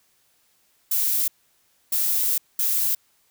violet noise bursts at uneven times, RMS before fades -22 dBFS, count 3, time 0.91-1.28 / 1.92-2.38 / 2.59-2.95 s, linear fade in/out 5 ms, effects white hiss -64 dBFS RMS until 3.3 s

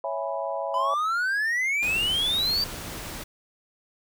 sine chord, C# minor seventh, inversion none, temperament equal, 554.4 / 659.3 / 830.6 / 987.8 Hz, C#5 / E5 / G#5 / B5, 0 / 0 / 0 / 0 cents, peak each -31 / -31 / -34 / -34 dBFS, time 0.04-0.94 s, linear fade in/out 2 ms
triangle exponential sweep, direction up, 987.8 to 4699 Hz, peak -21 dBFS, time 0.74-2.64 s, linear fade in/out 2 ms
pink noise, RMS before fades -36 dBFS, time 1.82-3.24 s, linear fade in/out 10 ms
effects none

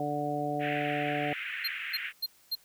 harmonic tone, 146.83 Hz, D3, in tune, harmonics 1 / 2 / 3 / 4 / 5, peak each -38 / -35 / -38 / -36 / -33 dBFS, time 0-1.33 s, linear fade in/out 2 ms
pink band-pass noise, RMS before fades -37 dBFS, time 0.59-2.13 s, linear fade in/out 50 ms, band 1600 to 2800 Hz, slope 48 dB/octave
square tone bursts, 4191 Hz, C8, 2 cents sharp, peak -29 dBFS, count 4, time 1.64-2.554 s, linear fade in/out 10 ms, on 41 ms, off 250 ms
effects white hiss -62 dBFS RMS until 2.64 s

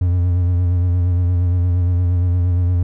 triangle tone with vibrato, 88.7 Hz, F2, 27 cents sharp, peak -11 dBFS, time 0.01-2.83 s, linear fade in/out 5 ms, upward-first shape sine, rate 8.6 Hz, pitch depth 40 cents each way, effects none

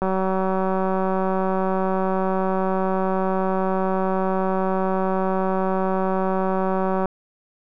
click train, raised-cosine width 1 ms, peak -10 dBFS, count 1331, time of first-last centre 0.02-7.057 s, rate 189 Hz, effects none

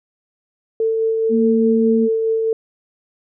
sine tone with tremolo, 446.9 Hz, A4, 27 cents sharp, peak -14 dBFS, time 0.8-2.53 s, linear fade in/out 2 ms, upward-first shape sine, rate 4.8 Hz, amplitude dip 25%
sine tone with pitch glide, 228.9 to 227.2 Hz, A#3 to A#3, -31 to -44 cents, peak -14 dBFS, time 1.29-2.09 s, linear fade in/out 50 ms, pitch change -13 cents, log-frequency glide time 1.4-1.56 s
effects none

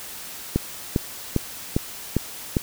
click train, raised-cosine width 3 ms, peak -6 dBFS, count 6, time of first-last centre 0.56-2.568 s, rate 2.49 Hz, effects white hiss -37 dBFS RMS until 2.62 s

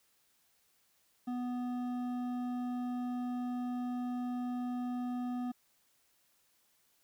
triangle tone with hard clipping, 246.9 Hz, B3, in tune, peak -36 dBFS, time 1.27-5.52 s, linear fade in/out 10 ms, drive 13 dB, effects white hiss -72 dBFS RMS until 7.03 s

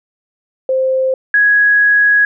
sine tone pair in turn, 523.3 / 1665.6 Hz, C5 / G#6, 0 / +5 cents, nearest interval octave + minor sixth, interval 2005 cents, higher second, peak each -11 / -7 dBFS, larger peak second, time 0.69-1.14 / 1.34-2.25 s, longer second, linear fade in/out 2 ms, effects none

